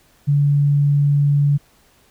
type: tone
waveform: sine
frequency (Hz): 143.6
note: D3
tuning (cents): -39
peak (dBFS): -12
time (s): 0.27-1.58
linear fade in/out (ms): 20
effects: pink hiss -55 dBFS RMS until 2.1 s